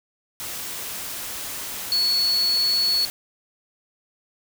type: tone in noise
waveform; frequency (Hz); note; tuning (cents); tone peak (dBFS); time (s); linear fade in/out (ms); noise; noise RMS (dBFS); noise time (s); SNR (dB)
sine; 4398; C#8; -14; -18; 1.92-3.05; 0; white; -32; 0.4-3.1; +11
effects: none